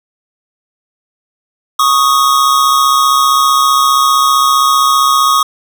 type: tone pair together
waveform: square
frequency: 1109.2 / 1244.5 Hz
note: C#6 / D#6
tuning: +1 / 0 cents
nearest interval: major second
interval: 199 cents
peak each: -11 dBFS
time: 1.79-5.43 s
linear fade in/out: 5 ms
effects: none